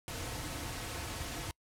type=noise with comb filter; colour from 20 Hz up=pink; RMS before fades=-40 dBFS; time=0.08-1.51 s; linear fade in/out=0 ms; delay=5 ms; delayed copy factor=-0.55; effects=noise-tail reverb RT60 0.1 s tail -26 dB re dry + low-pass 12000 Hz 12 dB/octave